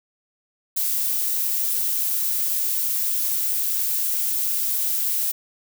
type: noise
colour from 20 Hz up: violet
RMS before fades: -23 dBFS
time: 0.76-5.32 s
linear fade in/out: 10 ms
effects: none